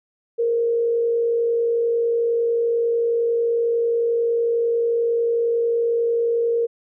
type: tone with frequency modulation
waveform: sine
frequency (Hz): 466.2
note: A#4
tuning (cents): 0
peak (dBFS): -17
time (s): 0.38-6.67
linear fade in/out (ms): 20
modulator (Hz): 51.1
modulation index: 0.29
effects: none